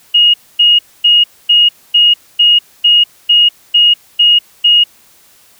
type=tone bursts; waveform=sine; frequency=2871 Hz; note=F7; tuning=47 cents sharp; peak=-4 dBFS; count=11; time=0.14-4.84 s; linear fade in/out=10 ms; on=200 ms; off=250 ms; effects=white hiss -46 dBFS RMS until 5.59 s